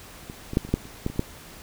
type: clicks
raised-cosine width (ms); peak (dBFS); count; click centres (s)
3; -23 / -19 / -6 / -22 / -25 / -7 / -29 / -12 / -22 / -30 / -9; 11; 0.299 / 0.534 / 0.571 / 0.65 / 0.69 / 0.74 / 0.854 / 1.064 / 1.1 / 1.16 / 1.194
effects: pink hiss -45 dBFS RMS until 1.62 s